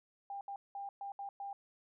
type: tone bursts at uneven times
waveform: sine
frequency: 798 Hz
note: G5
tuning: 31 cents sharp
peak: -40 dBFS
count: 6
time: 0.3-0.41 / 0.48-0.56 / 0.75-0.89 / 1.01-1.12 / 1.19-1.29 / 1.4-1.53 s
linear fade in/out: 2 ms
effects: none